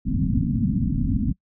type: low-pass noise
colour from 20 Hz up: white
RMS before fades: -22 dBFS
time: 0.05-1.33 s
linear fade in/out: 20 ms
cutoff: 270 Hz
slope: 96 dB/octave
effects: noise-tail reverb RT60 0.1 s tail -25 dB re dry